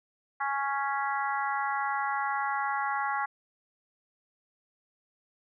harmonic tone with a mistuned harmonic, 277.2 Hz, C#4, in tune, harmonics 3 / 4 / 5 / 6 / 7, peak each -31 / -33 / -35 / -37 / -38 dBFS, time 0.4-3.26 s, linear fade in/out 10 ms, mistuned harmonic 7, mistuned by +16 cents, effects none

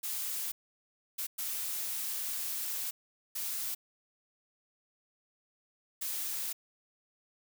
blue noise bursts at uneven times, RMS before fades -36 dBFS, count 5, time 0.03-0.52 / 1.18-1.27 / 1.38-2.91 / 3.35-3.75 / 6.01-6.53 s, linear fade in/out 10 ms, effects none

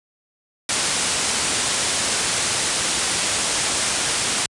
white low-pass noise, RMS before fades -22 dBFS, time 0.69-4.46 s, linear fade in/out 2 ms, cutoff 10000 Hz, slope 96 dB/octave, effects high-pass 60 Hz 12 dB/octave + resampled to 24000 Hz

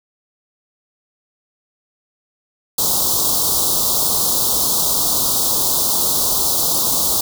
white band-stop noise, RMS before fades -17 dBFS, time 2.78-7.21 s, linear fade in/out 5 ms, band 1200 to 3600 Hz, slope 48 dB/octave, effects none

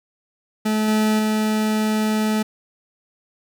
40% pulse tone with level steps, 215.8 Hz, A3, 33 cents flat, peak -17 / -15 / -17 dBFS, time 0.65-2.43 s, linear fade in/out 10 ms, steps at 0.88 / 1.19 s, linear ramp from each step 2 ms, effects none

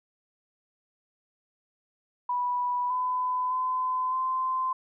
sine tone with pitch steps, 983 / 1006 / 1019 / 1035 Hz, B5 / B5 / C6 / C6, -8 / +32 / -46 / -19 cents, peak -25 dBFS, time 2.29-4.73 s, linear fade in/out 5 ms, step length 610 ms, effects none

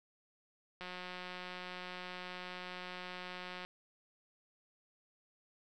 click train, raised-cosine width 0.3 ms, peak -29 dBFS, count 515, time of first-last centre 0.81-3.65 s, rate 181 Hz, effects none

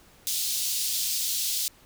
pink high-pass noise, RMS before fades -28 dBFS, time 0.27-1.68 s, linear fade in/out 0 ms, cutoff 3700 Hz, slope 24 dB/octave, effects pink hiss -56 dBFS RMS until 1.85 s

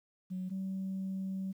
sine tone pair in turn, 185 / 190.97 Hz, F#3 / G3, 0 / -45 cents, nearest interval minor second, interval 55 cents, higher second, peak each -34 / -33 dBFS, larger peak second, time 0.3-0.5 / 0.5-1.53 s, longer second, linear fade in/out 20 ms, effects tanh soft clip ceiling -31 dBFS + 11-bit

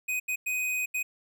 square tone bursts at uneven times, 2501 Hz, D#7, 8 cents sharp, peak -28 dBFS, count 4, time 0.08-0.2 / 0.28-0.36 / 0.46-0.86 / 0.94-1.03 s, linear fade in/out 10 ms, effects none

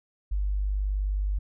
sine tone, 49.62 Hz, G1, 22 cents sharp, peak -24 dBFS, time 0.31-1.39 s, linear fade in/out 10 ms, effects none

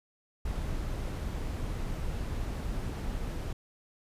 brown noise, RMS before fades -34 dBFS, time 0.45-3.53 s, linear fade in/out 5 ms, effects resampled to 32000 Hz

